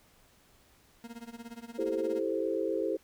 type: tone with tremolo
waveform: 40% pulse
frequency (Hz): 233.1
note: A#3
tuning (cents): 0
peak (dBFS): -39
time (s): 1.04-2.2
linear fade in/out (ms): 0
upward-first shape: sine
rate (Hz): 17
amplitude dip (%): 90
type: chord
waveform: sine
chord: A minor seventh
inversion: second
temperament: equal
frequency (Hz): 329.6 / 392 / 440 / 523.3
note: E4 / G4 / A4 / C5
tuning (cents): 0 / 0 / 0 / 0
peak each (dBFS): -34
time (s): 1.78-2.97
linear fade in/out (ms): 10
effects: pink hiss -63 dBFS RMS until 3.03 s